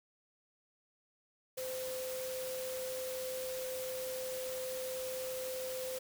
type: tone in noise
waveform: sine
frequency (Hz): 515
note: C5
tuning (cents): -28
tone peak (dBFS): -38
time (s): 1.57-5.99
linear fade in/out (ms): 10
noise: white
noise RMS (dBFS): -45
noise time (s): 1.57-5.99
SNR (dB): +4
effects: none